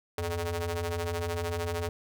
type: ring-modulated tone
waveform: sawtooth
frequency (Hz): 169.6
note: E3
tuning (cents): +50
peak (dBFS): -23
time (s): 0.18-1.89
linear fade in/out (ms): 0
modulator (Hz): 261
effects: none